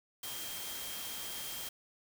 sine tone in noise, 3200 Hz, G7, 35 cents sharp, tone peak -47 dBFS, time 0.23-1.69 s, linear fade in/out 5 ms, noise white, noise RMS -42 dBFS, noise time 0.23-1.69 s, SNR -8 dB, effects none

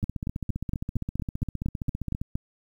two click trains, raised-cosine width 5 ms, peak -15 / -18 dBFS, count 11 / 34, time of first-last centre 0.04-2.355 / 0.03-2.215 s, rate 4.32 / 15.1 Hz, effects 9-bit

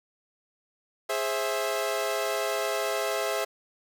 sawtooth chord, Ab augmented, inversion none, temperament equal with one note detuned, 415.3 / 529.3 / 659.3 Hz, Ab4 / C5 / E5, 0 / +20 / 0 cents, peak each -28 / -28 / -26 dBFS, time 1.09-3.45 s, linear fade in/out 10 ms, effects none

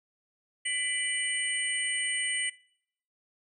sine tone cluster, 1995 / 2346 / 2964 / 8690 Hz, B6 / D7 / F#7 / C#9, +17 / -2 / +2 / -35 cents, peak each -32 / -39 / -34 / -33 dBFS, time 0.65-2.5 s, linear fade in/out 10 ms, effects noise-tail reverb RT60 0.7 s tail -22 dB re dry

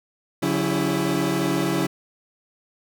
40% pulse tone cluster, 142.2 / 181.8 / 281.5 / 330.5 / 404.6 Hz, C#3 / F#3 / C#4 / E4 / G#4, +45 / -30 / +27 / +5 / -45 cents, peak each -28 / -26 / -27 / -24 / -29 dBFS, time 0.42-1.87 s, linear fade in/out 10 ms, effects none

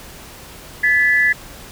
sine tone pair together, 1722 / 1983.8 Hz, A6 / B6, -38 / +7 cents, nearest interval major second, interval 245 cents, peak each -14 / -15 dBFS, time 0.83-1.33 s, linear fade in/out 10 ms, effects pink hiss -38 dBFS RMS until 1.71 s

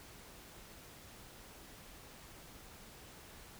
silence, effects pink hiss -55 dBFS RMS until 3.59 s

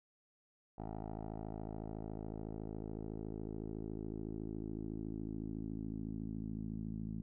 10% pulse tone with low-pass filter sweep, 53.9 Hz, A1, 35 cents flat, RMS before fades -43 dBFS, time 0.78-7.22 s, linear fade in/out 5 ms, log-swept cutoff 740 to 210 Hz, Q 2.5, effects none

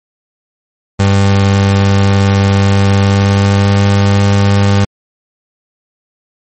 30% pulse tone with pitch glide, 98.7 to 99.85 Hz, G2 to G2, +12 to +32 cents, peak -4 dBFS, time 0.99-4.85 s, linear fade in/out 10 ms, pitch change +20 cents, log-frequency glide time 2.8-3.87 s, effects MP3 32 kbps

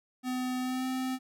square tone with pitch glide, 253.4 to 258.6 Hz, B3 to C4, +45 to -20 cents, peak -31 dBFS, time 0.23-1.19 s, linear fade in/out 50 ms, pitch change +35 cents, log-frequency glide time 0.6-0.86 s, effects none

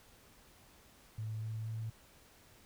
sine tone with pitch steps, 109.3 / 110.44 / 111.6 Hz, A2 / A2 / A2, -11 / +7 / +25 cents, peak -37 dBFS, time 1.18-1.9 s, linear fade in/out 5 ms, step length 240 ms, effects pink hiss -62 dBFS RMS until 2.65 s

